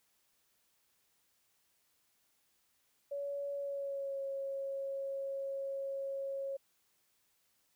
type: tone with pitch glide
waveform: sine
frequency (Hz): 565 to 547.3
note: C#5 to C#5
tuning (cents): +33 to -22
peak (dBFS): -36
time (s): 3.11-6.57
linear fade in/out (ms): 10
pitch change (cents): -55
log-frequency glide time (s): 3.53-4.22
effects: white hiss -75 dBFS RMS until 7.75 s